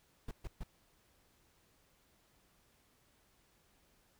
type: noise bursts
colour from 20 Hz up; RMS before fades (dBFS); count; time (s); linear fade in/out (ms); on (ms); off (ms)
brown; -41; 3; 0.28-0.636; 5; 32; 130
effects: pink hiss -71 dBFS RMS until 4.19 s